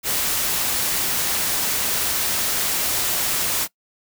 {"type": "noise", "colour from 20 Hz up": "white", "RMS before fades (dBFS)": -22, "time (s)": [0.03, 3.68], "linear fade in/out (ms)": 50, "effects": ["noise-tail reverb RT60 0.1 s tail -21 dB re dry"]}